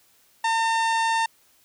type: harmonic tone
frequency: 906 Hz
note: A#5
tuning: 50 cents flat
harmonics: 1 / 2 / 3 / 4 / 5 / 6 / 7 / 8 / 9 / 10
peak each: -21 / -27 / -33 / -35 / -39 / -41 / -43 / -44 / -45 / -42 dBFS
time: 0.44-1.26 s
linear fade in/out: 5 ms
effects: white hiss -60 dBFS RMS until 1.64 s